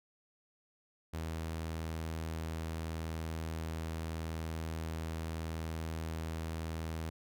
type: tone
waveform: sawtooth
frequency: 80.8 Hz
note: E2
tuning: 34 cents flat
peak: -33 dBFS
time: 1.13-7.1 s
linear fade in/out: 10 ms
effects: none